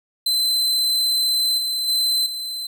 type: tone with level steps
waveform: 40% pulse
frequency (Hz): 4059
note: B7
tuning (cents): +47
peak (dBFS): -16 / -20 / -16 / -25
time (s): 0.26-2.67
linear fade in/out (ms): 5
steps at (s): 1.58 / 1.88 / 2.26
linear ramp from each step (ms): 2
effects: none